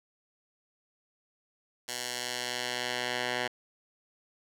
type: tone with band-pass filter sweep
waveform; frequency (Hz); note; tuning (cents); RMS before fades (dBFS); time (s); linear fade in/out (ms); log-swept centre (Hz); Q
10% pulse; 123.47; B2; 0; -34; 1.88-3.48; 10; 6700 to 2100; 0.74
effects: none